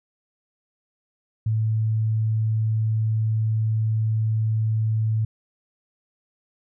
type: tone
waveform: sine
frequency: 110 Hz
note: A2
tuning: in tune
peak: -19 dBFS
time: 1.46-5.25 s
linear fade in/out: 5 ms
effects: none